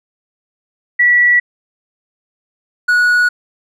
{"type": "tone pair in turn", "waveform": ["sine", "triangle"], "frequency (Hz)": [1946, 1461.7], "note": ["B6", "F#6"], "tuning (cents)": [-26, -22], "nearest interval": "perfect fourth", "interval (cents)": 496, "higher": "first", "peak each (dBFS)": -7, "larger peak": "neither", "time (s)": [[0.99, 1.4], [2.88, 3.29]], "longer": "neither", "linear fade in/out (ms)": 10, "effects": []}